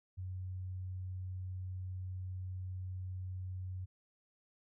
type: tone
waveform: sine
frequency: 92.5 Hz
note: F#2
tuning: in tune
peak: -39 dBFS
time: 0.17-3.86 s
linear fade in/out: 20 ms
effects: none